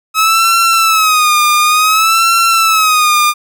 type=tone with vibrato; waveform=sawtooth; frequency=1279 Hz; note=D#6; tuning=47 cents sharp; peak=-4 dBFS; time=0.14-3.34 s; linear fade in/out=50 ms; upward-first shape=sine; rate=0.56 Hz; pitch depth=100 cents each way; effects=none